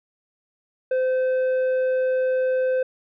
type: tone with tanh clipping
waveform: sine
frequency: 515 Hz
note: C5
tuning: 28 cents flat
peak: -20 dBFS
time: 0.91-2.83 s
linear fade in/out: 5 ms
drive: 6 dB
effects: none